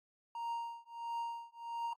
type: tone with tremolo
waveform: triangle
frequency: 932.3 Hz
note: A#5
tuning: in tune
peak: -33 dBFS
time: 0.35-1.93 s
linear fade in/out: 2 ms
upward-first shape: triangle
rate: 1.5 Hz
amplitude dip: 100%
effects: AAC 48 kbps